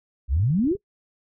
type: exponential sweep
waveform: sine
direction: up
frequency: 56.8 to 434.5 Hz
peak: -18 dBFS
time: 0.28-0.77 s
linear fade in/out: 50 ms
type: clicks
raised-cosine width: 5 ms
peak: -28 dBFS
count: 10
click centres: 0.366 / 0.397 / 0.435 / 0.506 / 0.546 / 0.592 / 0.643 / 0.673 / 0.715 / 0.752 s
effects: noise-tail reverb RT60 0.1 s tail -24 dB re dry